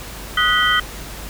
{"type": "tone cluster", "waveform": "sine", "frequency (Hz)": [1250, 1474, 1949, 3121], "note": ["D#6", "F#6", "B6", "G7"], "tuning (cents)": [8, -7, -23, -8], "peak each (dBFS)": -19, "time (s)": [0.37, 0.8], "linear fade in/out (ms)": 5, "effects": ["added 50 Hz sine -34 dBFS peak until 1.29 s", "pink hiss -34 dBFS RMS until 1.29 s"]}